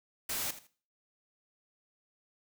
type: noise with echo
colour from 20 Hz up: white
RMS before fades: -35 dBFS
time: 0.29-0.51 s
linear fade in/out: 5 ms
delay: 81 ms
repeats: 2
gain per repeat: -14 dB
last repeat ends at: 0.672 s
effects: noise-tail reverb RT60 0.4 s tail -17 dB re dry